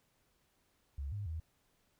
sine tone with pitch steps, 69.6 / 102.3 / 80.2 Hz, C#2 / G#2 / E2, +8 / -26 / -47 cents, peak -37 dBFS, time 0.98-1.4 s, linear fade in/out 5 ms, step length 140 ms, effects pink hiss -75 dBFS RMS until 1.99 s

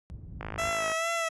pink low-pass noise, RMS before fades -37 dBFS, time 0.1-0.7 s, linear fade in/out 0 ms, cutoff 100 Hz, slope 12 dB/octave
click train, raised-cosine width 0.5 ms, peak -21 dBFS, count 28, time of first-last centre 0.41-0.918 s, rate 53.2 Hz
15% pulse tone with vibrato, 659.3 Hz, E5, in tune, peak -21 dBFS, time 0.58-1.29 s, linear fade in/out 10 ms, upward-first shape sine, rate 2.3 Hz, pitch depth 40 cents each way
effects high-pass 60 Hz 12 dB/octave + resampled to 24000 Hz

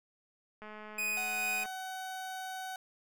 click train, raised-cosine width 0.5 ms, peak -33 dBFS, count 222, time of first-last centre 0.62-1.658 s, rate 213 Hz
45% pulse tone with tremolo, 2489 Hz, D#7, in tune, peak -31 dBFS, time 0.98-1.64 s, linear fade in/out 5 ms, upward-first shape sine, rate 2.4 Hz, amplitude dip 30%
30% pulse tone with pitch glide, 744 to 752.6 Hz, F#5 to F#5, +9 to +29 cents, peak -36 dBFS, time 1.17-2.76 s, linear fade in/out 2 ms, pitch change +20 cents, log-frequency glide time 1.44-1.64 s
effects none

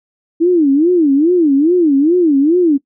sine tone with vibrato, 314.3 Hz, D#4, 18 cents sharp, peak -7 dBFS, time 0.4-2.78 s, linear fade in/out 20 ms, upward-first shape sine, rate 2.4 Hz, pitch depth 250 cents each way, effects noise-tail reverb RT60 0.1 s tail -18 dB re dry

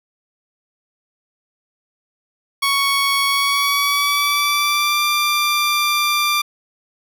15% pulse tone with pitch glide, 1112 to 1184.9 Hz, C#6 to D6, +5 to +15 cents, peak -9 dBFS, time 2.62-6.42 s, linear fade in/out 10 ms, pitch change +110 cents, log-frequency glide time 3.28-5.04 s, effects none

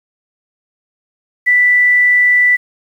sine tone, 1975.5 Hz, B6, in tune, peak -7 dBFS, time 1.46-2.57 s, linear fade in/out 20 ms, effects 7-bit

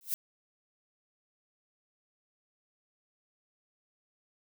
violet noise with exponential growth, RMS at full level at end -27 dBFS, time 0.01-0.14 s, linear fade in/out 0 ms, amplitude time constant 28 ms, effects none

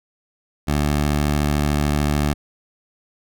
15% pulse tone, 73.6 Hz, D2, 4 cents sharp, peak -11 dBFS, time 0.67-2.34 s, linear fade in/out 20 ms, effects none

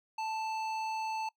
sine tone with hard clipping, 881 Hz, A5, 2 cents sharp, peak -35 dBFS, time 0.18-1.29 s, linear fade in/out 5 ms, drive 12 dB, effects noise-tail reverb RT60 0.1 s tail -22 dB re dry

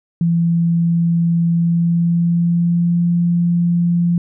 sine tone with pitch glide, 168.8 to 172.45 Hz, E3 to F3, +41 to -22 cents, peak -12 dBFS, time 0.21-4.18 s, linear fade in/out 2 ms, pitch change +37 cents, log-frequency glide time 1.48-3.05 s, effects none

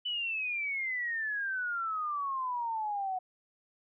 sine exponential sweep, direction down, 3000 to 733 Hz, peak -31 dBFS, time 0.05-3.19 s, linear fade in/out 10 ms, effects none

